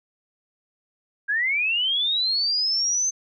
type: linear sweep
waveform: sine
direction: up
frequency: 1592 to 6272 Hz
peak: -20 dBFS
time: 1.28-3.11 s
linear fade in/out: 20 ms
effects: none